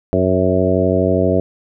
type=harmonic tone with a mistuned harmonic; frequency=92.4 Hz; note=F#2; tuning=2 cents flat; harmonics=1 / 2 / 3 / 4 / 5 / 6 / 7; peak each=-20 / -20 / -20 / -20 / -20 / -20 / -20 dBFS; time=0.13-1.4 s; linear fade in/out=0 ms; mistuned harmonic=7; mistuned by=+17 cents; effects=none